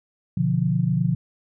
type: chord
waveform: sine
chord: B diminished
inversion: none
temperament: equal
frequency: 123.47 / 146.83 / 174.61 Hz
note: B2 / D3 / F3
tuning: 0 / 0 / 0 cents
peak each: -24 / -23 / -22 dBFS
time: 0.37-1.15 s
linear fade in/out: 5 ms
effects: none